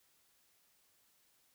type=silence; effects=white hiss -72 dBFS RMS until 1.54 s